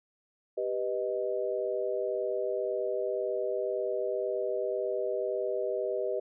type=chord; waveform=sine; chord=G augmented; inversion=none; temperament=equal; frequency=392 / 493.9 / 622.3 Hz; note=G4 / B4 / D#5; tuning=0 / 0 / 0 cents; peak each=-33 dBFS; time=0.57-6.2 s; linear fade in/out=10 ms; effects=none